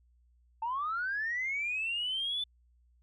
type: linear sweep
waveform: sine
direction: up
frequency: 880 to 3520 Hz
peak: -30 dBFS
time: 0.62-2.44 s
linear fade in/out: 5 ms
effects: tanh soft clip ceiling -26 dBFS + added 60 Hz sine -63 dBFS peak until 3.02 s